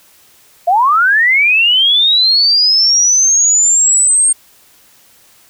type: linear sweep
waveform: sine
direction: up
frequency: 659.3 to 8630 Hz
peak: -7 dBFS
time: 0.67-4.33 s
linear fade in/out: 10 ms
effects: white hiss -47 dBFS RMS until 5.49 s